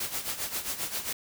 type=noise with tremolo; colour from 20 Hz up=white; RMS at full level=-31 dBFS; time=0-1.13 s; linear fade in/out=5 ms; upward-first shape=sine; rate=7.5 Hz; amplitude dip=70%; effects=none